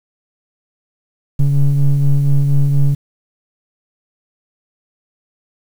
triangle ring-modulated tone, 69.3 Hz, C#2, in tune, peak -3 dBFS, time 1.39-2.95 s, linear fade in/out 10 ms, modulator 71.4 Hz, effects tanh soft clip ceiling 0 dBFS + 7-bit

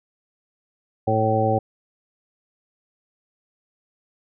harmonic tone, 110 Hz, A2, in tune, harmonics 1 / 2 / 3 / 4 / 5 / 7, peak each -23 / -28 / -28 / -26 / -23 / -22 dBFS, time 1.07-1.59 s, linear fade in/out 10 ms, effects none

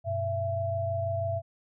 sine tone cluster, 97.7 / 123.9 / 669 Hz, G2 / B2 / E5, -5 / +6 / +25 cents, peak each -32 / -38 / -29 dBFS, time 0.04-1.42 s, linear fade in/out 50 ms, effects none

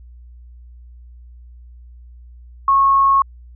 sine tone, 1095 Hz, C#6, 22 cents flat, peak -10 dBFS, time 2.68-3.22 s, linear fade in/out 2 ms, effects added 60 Hz sine -38 dBFS peak until 3.55 s

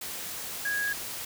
sine tone in noise, 1652 Hz, G#6, 10 cents flat, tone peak -27 dBFS, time 0.65-0.93 s, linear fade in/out 5 ms, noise white, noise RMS -37 dBFS, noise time 0.01-1.25 s, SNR +7 dB, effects none

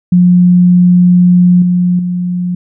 sine tone with level steps, 178.4 Hz, F3, 37 cents sharp, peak -3 / -7 / -12 dBFS, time 0.12-2.55 s, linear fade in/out 5 ms, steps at 1.62 / 1.99 s, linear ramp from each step 2 ms, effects none

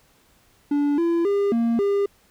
triangle tone with pitch steps, 288.8 / 337.8 / 402.3 / 232.1 / 401.7 Hz, D4 / E4 / G4 / A#3 / G4, -29 / +42 / +45 / -7 / +42 cents, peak -16 dBFS, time 0.71-2.06 s, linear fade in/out 5 ms, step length 270 ms, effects pink hiss -59 dBFS RMS until 2.3 s

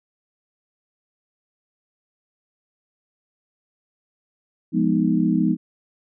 sine chord, F half-diminished seventh, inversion none, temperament equal, 174.61 / 207.7 / 246.9 / 311.1 Hz, F3 / Ab3 / Cb4 / Eb4, 0 / 0 / 0 / 0 cents, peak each -22 dBFS, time 4.72-5.57 s, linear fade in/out 50 ms, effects none

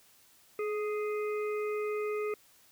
harmonic tone with a mistuned harmonic, 415.3 Hz, G#4, in tune, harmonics 1 / 3 / 5 / 6, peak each -31 / -41 / -45 / -47 dBFS, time 0.59-2.34 s, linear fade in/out 2 ms, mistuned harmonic 1, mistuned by +31 cents, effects white hiss -62 dBFS RMS until 2.71 s

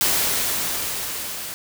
white noise with level ramp, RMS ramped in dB -19 to -32 dBFS, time 0.01-1.54 s, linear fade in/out 0 ms, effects none

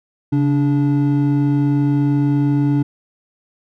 triangle tone pair together, 138.59 / 290 Hz, C#3 / D4, 0 / -22 cents, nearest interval octave + minor second, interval 1278 cents, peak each -14 dBFS, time 0.32-2.83 s, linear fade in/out 10 ms, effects none

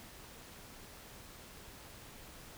silence, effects pink hiss -53 dBFS RMS until 2.57 s

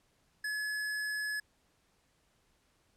square tone, 1703 Hz, G#6, 43 cents sharp, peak -34 dBFS, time 0.44-1.4 s, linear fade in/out 5 ms, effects pink hiss -72 dBFS RMS until 2.96 s + low-pass 11000 Hz 12 dB/octave

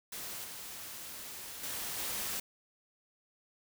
white noise with level steps, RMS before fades -42 / -45 / -39 / -37 dBFS, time 0.12-2.4 s, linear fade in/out 5 ms, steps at 0.44 / 1.63 / 1.98 s, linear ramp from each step 5 ms, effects none

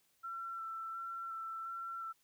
sine tone with vibrato, 1344 Hz, E6, 33 cents sharp, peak -40 dBFS, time 0.23-2.13 s, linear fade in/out 20 ms, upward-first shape square, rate 1.4 Hz, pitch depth 13 cents each way, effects white hiss -74 dBFS RMS until 2.23 s

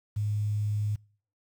sine tone with quantisation, 104.7 Hz, G#2, 15 cents sharp, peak -26 dBFS, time 0.16-0.96 s, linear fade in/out 10 ms, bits 9, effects noise-tail reverb RT60 0.5 s tail -26 dB re dry

